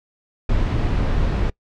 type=noise; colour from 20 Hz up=brown; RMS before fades=-19 dBFS; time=0.49-1.5 s; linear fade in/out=5 ms; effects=noise-tail reverb RT60 0.1 s tail -23 dB re dry + low-pass 4000 Hz 12 dB/octave